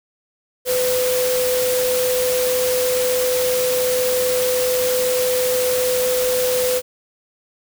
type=tone in noise; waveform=sine; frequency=503 Hz; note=B4; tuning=32 cents sharp; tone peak=-17 dBFS; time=0.65-6.82 s; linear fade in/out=50 ms; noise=white; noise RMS=-24 dBFS; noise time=0.65-6.82 s; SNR=+4 dB; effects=none